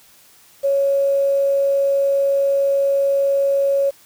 sine tone with quantisation, 554.4 Hz, C#5, in tune, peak -14 dBFS, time 0.63-3.91 s, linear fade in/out 20 ms, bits 7, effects white hiss -50 dBFS RMS until 4.05 s

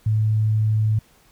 sine tone, 108.4 Hz, A2, 25 cents flat, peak -16 dBFS, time 0.06-0.99 s, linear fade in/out 5 ms, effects pink hiss -56 dBFS RMS until 1.31 s

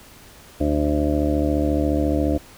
harmonic tone, 74.3 Hz, D2, 21 cents sharp, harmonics 1 / 2 / 3 / 4 / 5 / 7 / 8 / 9, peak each -23 / -31 / -30 / -21 / -30 / -27 / -30 / -29 dBFS, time 0.6-2.38 s, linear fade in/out 10 ms, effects pink hiss -46 dBFS RMS until 2.57 s

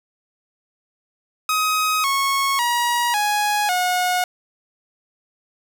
sawtooth tone with pitch steps, 1262 / 1098.6 / 956.4 / 832.6 / 724.8 Hz, D#6 / C#6 / A#5 / G#5 / F#5, +24 / -16 / +44 / +4 / -36 cents, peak -14 dBFS, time 1.49-4.24 s, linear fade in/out 2 ms, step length 550 ms, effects none

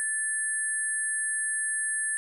sine tone cluster, 1746 / 8620 / 10140 Hz, A6 / C#9 / D#9, -14 / -49 / +32 cents, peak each -31 dBFS, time 0-2.17 s, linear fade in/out 0 ms, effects none

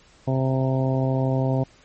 harmonic tone, 131.9 Hz, C3, 14 cents sharp, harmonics 1 / 2 / 3 / 4 / 5 / 6 / 7, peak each -21 / -26 / -31 / -29 / -30 / -37 / -36 dBFS, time 0.27-1.64 s, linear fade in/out 10 ms, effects pink hiss -54 dBFS RMS until 1.84 s + MP3 32 kbps

